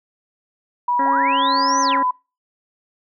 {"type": "tone with pitch glide", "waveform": "sine", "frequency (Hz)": [974, 1003.1], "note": ["B5", "B5"], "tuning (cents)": [-24, 27], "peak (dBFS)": -16, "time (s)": [0.88, 2.11], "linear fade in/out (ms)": 5, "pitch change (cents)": 51, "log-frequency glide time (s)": [1.16, 1.48]}
{"type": "harmonic tone", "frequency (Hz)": 273.7, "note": "C#4", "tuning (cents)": -22, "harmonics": [1, 2, 3, 4, 5, 6, 7], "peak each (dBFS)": [-25, -28, -33, -36, -34, -33, -34], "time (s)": [0.99, 2.03], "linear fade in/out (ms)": 5}
{"type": "linear two-way sweep", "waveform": "sine", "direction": "up then down", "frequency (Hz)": [493.9, 6272, 493.9], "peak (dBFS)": -23, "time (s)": [1.04, 2], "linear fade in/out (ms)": 50, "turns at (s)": 1.81}
{"effects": ["noise-tail reverb RT60 0.3 s tail -26 dB re dry"]}